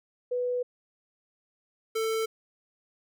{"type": "tone pair in turn", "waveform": ["sine", "square"], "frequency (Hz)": [493.9, 444.6], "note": ["B4", "A4"], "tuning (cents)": [0, 18], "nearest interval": "major second", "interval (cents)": 182, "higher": "first", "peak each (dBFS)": [-26, -27], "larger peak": "first", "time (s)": [[0.31, 0.63], [1.95, 2.26]], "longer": "first", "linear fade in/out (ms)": 10, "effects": []}